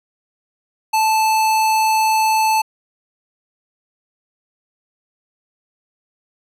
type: tone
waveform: square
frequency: 876 Hz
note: A5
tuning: 8 cents flat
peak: -14 dBFS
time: 0.93-2.62 s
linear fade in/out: 10 ms
effects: resampled to 32000 Hz